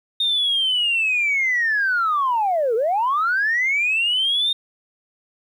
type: linear two-way sweep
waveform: sine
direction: down then up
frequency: 3685 to 428.1 to 3685 Hz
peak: -16 dBFS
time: 0.2-4.53 s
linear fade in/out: 5 ms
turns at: 2.75 s
effects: tanh soft clip ceiling -13 dBFS + 9-bit